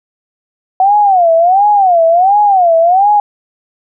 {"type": "tone with vibrato", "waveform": "sine", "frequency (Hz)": 740, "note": "F#5", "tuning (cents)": 0, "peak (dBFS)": -5, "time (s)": [0.8, 3.2], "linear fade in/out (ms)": 2, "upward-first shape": "sine", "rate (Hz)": 1.4, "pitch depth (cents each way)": 210, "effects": []}